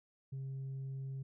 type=tone; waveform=sine; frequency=134.5 Hz; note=C3; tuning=48 cents sharp; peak=-37 dBFS; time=0.32-1.23 s; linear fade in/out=10 ms; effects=tanh soft clip ceiling -38 dBFS